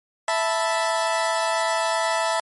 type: chord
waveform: 30% pulse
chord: E suspended fourth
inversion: none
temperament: equal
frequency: 659.3 / 880 / 987.8 Hz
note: E5 / A5 / B5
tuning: 0 / 0 / 0 cents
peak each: -21 / -23 / -24 dBFS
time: 0.28-2.4 s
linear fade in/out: 2 ms
effects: MP3 48 kbps